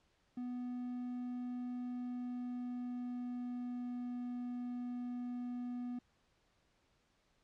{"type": "tone with pitch glide", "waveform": "triangle", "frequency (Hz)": [246.9, 245.1], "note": ["B3", "B3"], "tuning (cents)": [0, -13], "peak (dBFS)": -37, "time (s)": [0.37, 5.99], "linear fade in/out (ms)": 5, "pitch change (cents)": -13, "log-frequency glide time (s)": [1.82, 4.13], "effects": ["pink hiss -75 dBFS RMS until 7.43 s", "low-pass 6000 Hz 12 dB/octave"]}